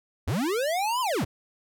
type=linear two-way sweep; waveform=square; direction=up then down; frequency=64.9 to 1046.5 to 64.9 Hz; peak=-25 dBFS; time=0.27-1.25 s; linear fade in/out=10 ms; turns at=1.01 s; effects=none